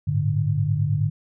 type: tone cluster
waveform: sine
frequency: 101.2 / 110.5 / 147.6 Hz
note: G#2 / A2 / D3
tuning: -44 / +8 / +9 cents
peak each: -24 / -25 / -22 dBFS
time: 0.07-1.1 s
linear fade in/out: 10 ms
effects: none